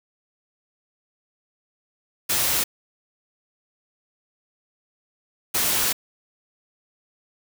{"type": "noise bursts at uneven times", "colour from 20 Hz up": "white", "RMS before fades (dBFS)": -22, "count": 2, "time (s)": [[2.29, 2.64], [5.54, 5.93]], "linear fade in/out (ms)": 10, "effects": []}